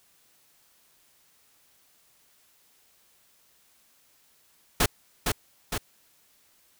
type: noise with echo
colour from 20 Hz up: pink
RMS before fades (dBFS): -21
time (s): 4.8-4.86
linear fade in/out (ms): 5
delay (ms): 460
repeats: 2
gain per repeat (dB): -4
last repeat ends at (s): 5.78
effects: white hiss -63 dBFS RMS until 6.79 s

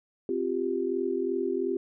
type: chord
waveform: sine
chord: C suspended fourth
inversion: none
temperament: equal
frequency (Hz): 261.6 / 349.2 / 392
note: C4 / F4 / G4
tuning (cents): 0 / 0 / 0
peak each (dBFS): -33 / -30 / -29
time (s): 0.29-1.77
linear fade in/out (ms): 2
effects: none

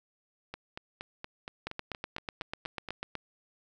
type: two click trains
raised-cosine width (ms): 0.3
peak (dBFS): -19 / -23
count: 13 / 11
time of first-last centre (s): 1.67-3.153 / 0.54-2.887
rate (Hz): 8.09 / 4.26
effects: none

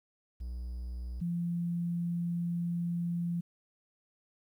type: tone pair in turn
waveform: triangle / sine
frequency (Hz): 60.8 / 171.97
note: B1 / F3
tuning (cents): -26 / -26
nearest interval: octave + tritone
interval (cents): 1800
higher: second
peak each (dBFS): -34 / -30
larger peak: second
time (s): 0.4-1.21 / 1.21-3.41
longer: second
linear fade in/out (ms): 10
effects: 11-bit

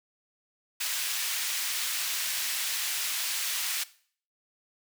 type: high-pass noise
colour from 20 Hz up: pink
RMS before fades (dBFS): -31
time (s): 0.8-3.84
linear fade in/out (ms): 10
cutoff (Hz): 2300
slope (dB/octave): 12
effects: noise-tail reverb RT60 0.5 s tail -18 dB re dry

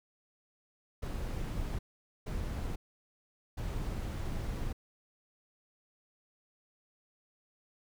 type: noise bursts at uneven times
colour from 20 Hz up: brown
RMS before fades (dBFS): -36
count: 3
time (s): 1.02-1.79 / 2.26-2.76 / 3.57-4.73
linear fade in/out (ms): 10
effects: none

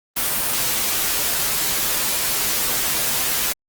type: noise with comb filter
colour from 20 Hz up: white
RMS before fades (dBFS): -21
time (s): 0.16-3.53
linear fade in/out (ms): 10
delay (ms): 11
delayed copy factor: -0.6
effects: Opus 32 kbps

